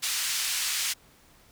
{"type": "band-pass noise", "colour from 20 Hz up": "white", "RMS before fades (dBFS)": -29, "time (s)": [0.02, 0.94], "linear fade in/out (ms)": 20, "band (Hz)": [1800, 8300], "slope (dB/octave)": 12, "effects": ["pink hiss -58 dBFS RMS until 1.51 s"]}